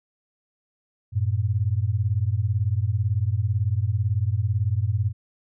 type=beating tone pair; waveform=sine; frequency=94.6 / 112.6 Hz; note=F#2 / A2; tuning=+39 / +40 cents; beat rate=18 Hz; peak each=-23 dBFS; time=1.12-5.13 s; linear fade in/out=50 ms; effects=none